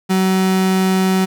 35% pulse tone, 188.4 Hz, F#3, 32 cents sharp, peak -11 dBFS, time 0.09-1.26 s, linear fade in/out 20 ms, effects none

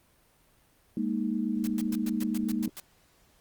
sine chord, Ab suspended second, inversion none, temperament equal with one note detuned, 205.1 / 233.1 / 311.1 Hz, Ab3 / Bb3 / Eb4, -21 / 0 / 0 cents, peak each -31 / -30 / -33 dBFS, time 0.97-2.68 s, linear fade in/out 2 ms
white noise bursts, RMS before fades -41 dBFS, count 9, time 1.64-2.799 s, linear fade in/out 0 ms, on 31 ms, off 110 ms
effects pink hiss -64 dBFS RMS until 3.4 s + Opus 32 kbps

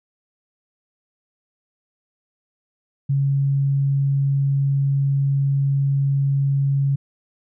sine tone, 138.59 Hz, C#3, in tune, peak -16 dBFS, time 3.09-6.96 s, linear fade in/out 10 ms, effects none

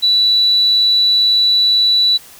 sine tone, 3951 Hz, B7, in tune, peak -9 dBFS, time 0.02-2.18 s, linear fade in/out 20 ms, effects white hiss -40 dBFS RMS until 2.39 s

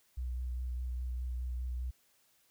sine tone with vibrato, 62 Hz, B1, 7 cents sharp, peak -34 dBFS, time 0.17-1.91 s, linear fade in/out 10 ms, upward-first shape sine, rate 4.9 Hz, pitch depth 21 cents each way, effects white hiss -70 dBFS RMS until 2.5 s

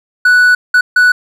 triangle tone bursts at uneven times, 1480 Hz, F#6, in tune, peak -3 dBFS, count 3, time 0.25-0.55 / 0.74-0.81 / 0.96-1.12 s, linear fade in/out 5 ms, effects none

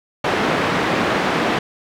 pink band-pass noise, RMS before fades -19 dBFS, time 0.24-1.59 s, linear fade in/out 5 ms, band 210 to 2400 Hz, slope 12 dB/octave, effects none

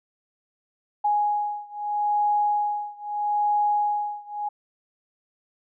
sine beating tone pair, 830.6 / 831.38 Hz, G#5 / G#5, 0 / +2 cents, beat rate 0.78 Hz, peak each -24 / -25 dBFS, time 1.04-4.49 s, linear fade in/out 10 ms, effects none

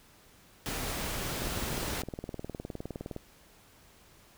pink noise, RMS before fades -35 dBFS, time 0.66-2.02 s, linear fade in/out 0 ms
click train, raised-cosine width 2 ms, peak -24 dBFS, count 35, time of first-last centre 1.42-3.164 s, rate 19.5 Hz
effects pink hiss -59 dBFS RMS until 4.37 s

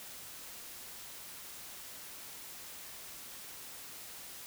silence, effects white hiss -48 dBFS RMS until 4.46 s

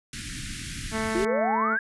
pink band-stop noise, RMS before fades -35 dBFS, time 0.13-1.25 s, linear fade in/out 2 ms, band 300 to 1500 Hz, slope 48 dB/octave
harmonic tone, 220.7 Hz, A3, 5 cents sharp, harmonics 1 / 2 / 3 / 4 / 5 / 6 / 7 / 8 / 9 / 10, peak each -30 / -33 / -35 / -36 / -37 / -38 / -38 / -39 / -40 / -40 dBFS, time 0.91-1.78 s, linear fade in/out 50 ms
sine exponential sweep, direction up, 330 to 1661.2 Hz, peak -23 dBFS, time 1.15-1.79 s, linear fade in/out 2 ms
effects resampled to 24000 Hz

